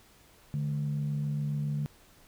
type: tone pair together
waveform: sine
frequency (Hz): 146.5 / 213.8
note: D3 / A3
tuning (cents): -4 / -49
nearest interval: perfect fifth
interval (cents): 655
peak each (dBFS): -28 / -37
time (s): 0.54-1.86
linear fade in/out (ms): 0
effects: tanh soft clip ceiling -23 dBFS + pink hiss -59 dBFS RMS until 2.27 s